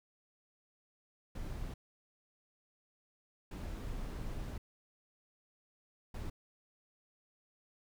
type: noise bursts at uneven times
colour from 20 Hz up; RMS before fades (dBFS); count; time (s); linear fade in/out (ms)
brown; -41; 3; 1.35-1.74 / 3.51-4.58 / 6.14-6.3; 5
effects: none